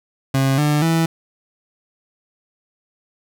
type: tone with pitch steps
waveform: 30% pulse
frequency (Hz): 134.8 / 148.71 / 164.05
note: C#3 / D3 / E3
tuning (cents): -48 / +22 / -8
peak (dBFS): -12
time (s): 0.34-1.06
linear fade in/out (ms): 5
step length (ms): 240
effects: none